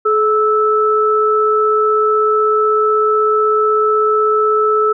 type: tone pair together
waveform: sine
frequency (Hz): 428.1 / 1312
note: A4 / E6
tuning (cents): -47 / -9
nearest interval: octave + perfect fifth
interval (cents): 1938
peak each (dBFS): -13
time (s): 0.05-4.93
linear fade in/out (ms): 10
effects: none